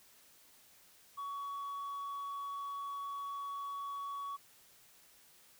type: tone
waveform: sine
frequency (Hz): 1124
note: C#6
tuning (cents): +24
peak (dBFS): -36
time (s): 1.17-4.37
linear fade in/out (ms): 20
effects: tanh soft clip ceiling -38 dBFS + white hiss -63 dBFS RMS until 5.59 s